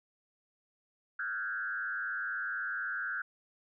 sine tone with frequency modulation, 1520 Hz, F#6, 46 cents sharp, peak -33 dBFS, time 1.19-3.22 s, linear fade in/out 5 ms, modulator 104 Hz, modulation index 1.3, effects none

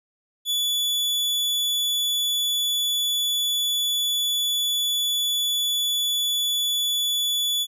40% pulse tone, 3440 Hz, A7, 40 cents flat, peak -20 dBFS, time 0.45-7.67 s, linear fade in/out 50 ms, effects none

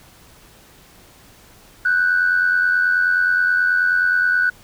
sine tone pair together, 1480 / 1569.4 Hz, F#6 / G6, 0 / +2 cents, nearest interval minor second, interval 102 cents, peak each -14 / -21 dBFS, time 1.85-4.5 s, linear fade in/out 5 ms, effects tanh soft clip ceiling -8 dBFS + pink hiss -48 dBFS RMS until 4.63 s

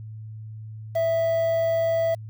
triangle tone with quantisation, 659.3 Hz, E5, in tune, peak -18 dBFS, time 0.95-2.15 s, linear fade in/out 10 ms, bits 7, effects added 109 Hz sine -35 dBFS peak until 2.29 s

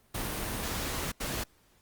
pink noise bursts at uneven times, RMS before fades -34 dBFS, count 2, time 0.14-1.12 / 1.2-1.44 s, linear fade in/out 10 ms, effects pink hiss -65 dBFS RMS until 1.81 s + Opus 32 kbps

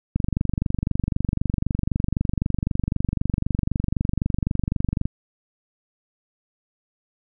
click train, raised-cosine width 5 ms, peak -9 dBFS, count 118, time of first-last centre 0.16-5.055 s, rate 23.9 Hz, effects none

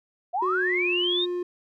sine linear sweep, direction up, 661 to 3784 Hz, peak -23 dBFS, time 0.33-1.26 s, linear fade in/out 20 ms
triangle tone with pitch glide, 370 to 355.1 Hz, F#4 to F4, 0 to +29 cents, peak -24 dBFS, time 0.42-1.43 s, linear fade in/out 5 ms, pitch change -71 cents, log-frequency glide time 0.55-0.87 s
effects none

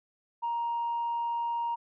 sine tone, 938 Hz, A#5, 11 cents sharp, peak -27 dBFS, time 0.42-1.76 s, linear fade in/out 20 ms, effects tanh soft clip ceiling -25 dBFS

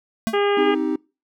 square tone with exponential decay, 223.2 Hz, A3, 25 cents sharp, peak -16 dBFS, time 0.27-0.39 s, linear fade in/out 0 ms, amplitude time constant 26 ms
harmonic tone, 405.8 Hz, G#4, 40 cents flat, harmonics 1 / 2 / 3 / 4 / 5 / 6 / 7 / 8, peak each -18 / -25 / -27 / -30 / -31 / -36 / -32 / -38 dBFS, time 0.33-0.75 s, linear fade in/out 10 ms
triangle chord, C minor, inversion none, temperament just, 261.6 / 314 / 392.4 Hz, C4 / Eb4 / G4, 0 / +16 / +2 cents, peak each -23 / -20 / -25 dBFS, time 0.57-0.96 s, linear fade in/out 5 ms
effects noise-tail reverb RT60 0.3 s tail -24 dB re dry

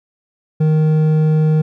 triangle tone with hard clipping, 155.56 Hz, D#3, in tune, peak -12 dBFS, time 0.6-1.62 s, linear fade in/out 10 ms, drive 10 dB, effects none

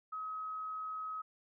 sine tone, 1273 Hz, D#6, 39 cents sharp, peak -38 dBFS, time 0.12-1.22 s, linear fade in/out 10 ms, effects none

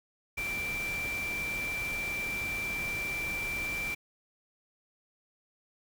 sine tone in noise, 2349 Hz, D7, in tune, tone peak -32 dBFS, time 0.37-3.95 s, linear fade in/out 10 ms, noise pink, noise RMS -41 dBFS, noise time 0.37-3.95 s, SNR +6 dB, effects none

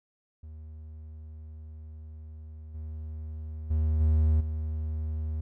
triangle tone with level steps, 77.78 Hz, D#2, in tune, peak -39 / -33 / -21 / -18 / -27 dBFS, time 0.43-5.41 s, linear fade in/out 5 ms, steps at 2.74 / 3.7 / 4 / 4.4 s, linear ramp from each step 10 ms, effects none

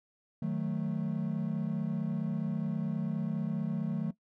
triangle chord, D# diminished, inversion none, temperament equal, 155.56 / 185 / 220 Hz, D#3 / F#3 / A3, 0 / 0 / 0 cents, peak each -32 dBFS, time 0.42-4.11 s, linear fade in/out 5 ms, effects noise-tail reverb RT60 0.1 s tail -18 dB re dry + tanh soft clip ceiling -22 dBFS

